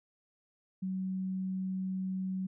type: tone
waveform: sine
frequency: 188.1 Hz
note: F#3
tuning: 29 cents sharp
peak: -32 dBFS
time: 0.82-2.47 s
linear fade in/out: 10 ms
effects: none